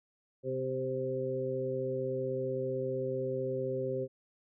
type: harmonic tone with a mistuned harmonic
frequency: 130.81 Hz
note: C3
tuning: in tune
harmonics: 1 / 2 / 3 / 4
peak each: -39 / -42 / -35 / -35 dBFS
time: 0.43-4.08 s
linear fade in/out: 50 ms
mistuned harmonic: 2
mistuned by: -25 cents
effects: none